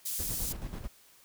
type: high-pass noise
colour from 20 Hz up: pink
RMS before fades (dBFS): -35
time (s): 0.05-0.53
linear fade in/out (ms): 10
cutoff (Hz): 7900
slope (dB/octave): 12
type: noise with tremolo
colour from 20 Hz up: brown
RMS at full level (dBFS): -37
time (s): 0.18-0.88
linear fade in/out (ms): 20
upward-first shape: square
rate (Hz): 9.1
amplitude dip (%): 55
effects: white hiss -60 dBFS RMS until 1.24 s